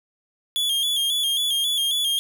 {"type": "tone with vibrato", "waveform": "45% pulse", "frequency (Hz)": 3322, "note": "G#7", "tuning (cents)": 0, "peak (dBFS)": -20, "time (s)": [0.56, 2.19], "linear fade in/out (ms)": 0, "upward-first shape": "square", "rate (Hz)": 3.7, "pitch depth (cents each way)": 53, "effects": []}